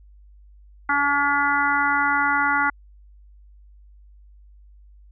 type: harmonic tone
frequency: 285.2 Hz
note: C#4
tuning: 49 cents sharp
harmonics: 1 / 3 / 4 / 5 / 6 / 7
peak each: -31 / -24 / -25 / -21 / -31 / -26 dBFS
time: 0.89-2.7 s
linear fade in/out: 5 ms
effects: added 50 Hz sine -46 dBFS peak until 5.11 s